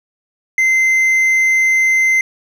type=tone with hard clipping; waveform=sine; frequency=2072 Hz; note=C7; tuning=17 cents flat; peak=-11 dBFS; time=0.58-2.21 s; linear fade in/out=2 ms; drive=3 dB; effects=none